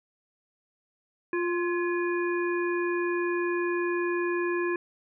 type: harmonic tone with a mistuned harmonic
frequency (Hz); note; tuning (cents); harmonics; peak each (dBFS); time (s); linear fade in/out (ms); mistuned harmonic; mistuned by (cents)
350; F4; +4; 1 / 3 / 5 / 7; -26 / -35 / -34 / -39; 1.33-4.76; 2; 5; -55
effects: none